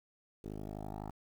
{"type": "tone with low-pass filter sweep", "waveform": "10% pulse", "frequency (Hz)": 51.91, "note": "G#1", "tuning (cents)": 0, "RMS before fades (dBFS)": -43, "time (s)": [0.44, 1.11], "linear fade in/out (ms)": 5, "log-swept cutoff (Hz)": [440, 970], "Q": 2.9, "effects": ["10-bit"]}